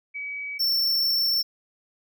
sine / square tone pair in turn, 2276 / 5413 Hz, C#7 / E8, +45 / +45 cents, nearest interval octave + minor third, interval 1500 cents, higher second, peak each -30 / -21 dBFS, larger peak second, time 0.14-0.59 / 0.59-1.43 s, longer second, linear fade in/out 20 ms, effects none

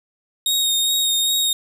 sawtooth tone with vibrato, 3729 Hz, A#7, in tune, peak -14 dBFS, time 0.46-1.53 s, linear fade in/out 2 ms, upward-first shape sine, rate 2.5 Hz, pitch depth 19 cents each way, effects 9-bit

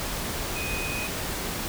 sine tone in noise, 2500 Hz, D#7, 8 cents sharp, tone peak -32 dBFS, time 0.56-1.07 s, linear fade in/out 0 ms, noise pink, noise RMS -31 dBFS, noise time 0-1.68 s, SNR -4 dB, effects none

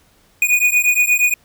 square beating tone pair, 2462 / 2470.5 Hz, D#7 / D#7, -19 / -13 cents, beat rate 8.5 Hz, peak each -16 dBFS, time 0.42-1.34 s, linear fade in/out 2 ms, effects pink hiss -55 dBFS RMS until 1.44 s

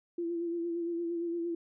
sine tone with vibrato, 340 Hz, F4, 46 cents flat, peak -31 dBFS, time 0.18-1.55 s, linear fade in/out 5 ms, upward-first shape sine, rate 8.7 Hz, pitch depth 33 cents each way, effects none

